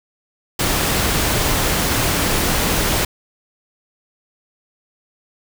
pink noise, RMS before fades -18 dBFS, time 0.59-3.05 s, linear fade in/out 5 ms, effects none

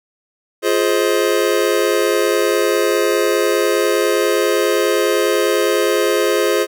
square chord, F minor seventh, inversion none, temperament just, 349.2 / 419.1 / 523.8 / 628.6 Hz, F4 / Ab4 / C5 / Eb5, 0 / +16 / +2 / +18 cents, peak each -20 / -18 / -20 / -24 dBFS, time 0.62-6.67 s, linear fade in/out 50 ms, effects none

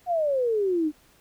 sine exponential sweep, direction down, 733 to 293.7 Hz, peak -21 dBFS, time 0.06-0.92 s, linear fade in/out 50 ms, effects pink hiss -59 dBFS RMS until 1.2 s

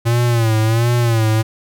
square tone with vibrato, 114.9 Hz, A#2, 25 cents flat, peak -13 dBFS, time 0.05-1.43 s, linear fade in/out 20 ms, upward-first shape sine, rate 1.4 Hz, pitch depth 87 cents each way, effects none

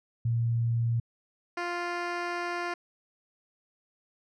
sine / 10% pulse tone pair in turn, 116.54 / 349.2 Hz, A#2 / F4, 0 / 0 cents, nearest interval octave + perfect fifth, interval 1900 cents, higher second, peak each -24 / -22 dBFS, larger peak second, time 0.25-1 / 1.57-2.74 s, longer second, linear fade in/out 5 ms, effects low-pass 4000 Hz 12 dB/octave

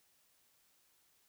silence, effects white hiss -72 dBFS RMS until 1.28 s

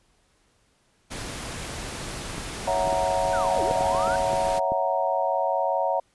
pink noise, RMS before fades -34 dBFS, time 1.1-4.6 s, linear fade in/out 20 ms
clicks, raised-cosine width 2 ms, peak -19 dBFS, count 9, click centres 2.381 / 2.875 / 2.928 / 3.711 / 3.809 / 3.949 / 4.078 / 4.333 / 4.72 s
sine chord, F# dominant seventh, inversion second, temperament equal, 554.4 / 659.3 / 740 / 932.3 Hz, C#5 / E5 / F#5 / A#5, 0 / 0 / 0 / 0 cents, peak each -27 dBFS, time 2.67-6 s, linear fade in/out 5 ms
sine linear two-way sweep, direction down then up, 1545 to 306.6 to 1542 Hz, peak -29 dBFS, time 3.33-4.16 s, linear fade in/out 2 ms, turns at 3.63 s
effects pink hiss -65 dBFS RMS until 6.14 s + resampled to 24000 Hz

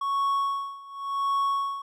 triangle tone with tremolo, 1108.7 Hz, C#6, in tune, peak -20 dBFS, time 0.01-1.82 s, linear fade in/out 5 ms, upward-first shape sine, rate 0.9 Hz, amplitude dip 90%, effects none

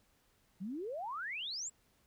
sine exponential sweep, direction up, 174.61 to 7902 Hz, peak -38 dBFS, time 0.6-1.7 s, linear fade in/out 20 ms, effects pink hiss -72 dBFS RMS until 2.06 s

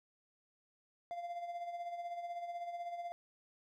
triangle tone with tremolo, 694 Hz, F5, 11 cents flat, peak -36 dBFS, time 1.11-3.12 s, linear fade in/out 0 ms, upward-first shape sine, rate 16 Hz, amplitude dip 55%, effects none

